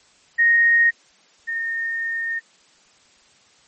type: tone pair in turn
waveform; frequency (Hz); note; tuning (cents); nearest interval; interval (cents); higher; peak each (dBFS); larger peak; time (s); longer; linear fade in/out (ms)
sine; 1863 / 1833.1; A#6 / A#6; -2 / -30; unison; 28; first; -12 / -22; first; 0.38-0.91 / 1.47-2.4; second; 20
effects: white hiss -55 dBFS RMS until 3.67 s + MP3 32 kbps